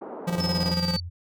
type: band-pass noise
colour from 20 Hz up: pink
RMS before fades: -37 dBFS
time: 0.01-0.73 s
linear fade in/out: 10 ms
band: 260 to 970 Hz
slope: 24 dB/octave
type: tone with tremolo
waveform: square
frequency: 174.61 Hz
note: F3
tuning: in tune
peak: -23 dBFS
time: 0.27-0.97 s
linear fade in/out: 10 ms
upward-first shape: square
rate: 18 Hz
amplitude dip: 60%
type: tone with vibrato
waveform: sine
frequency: 86.9 Hz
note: F2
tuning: 8 cents flat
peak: -32 dBFS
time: 0.37-1.1 s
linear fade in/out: 20 ms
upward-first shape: sine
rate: 19 Hz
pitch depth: 9 cents each way
type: linear sweep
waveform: sine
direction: down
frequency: 5274 to 4506 Hz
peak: -28 dBFS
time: 0.4-1 s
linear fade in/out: 2 ms
effects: none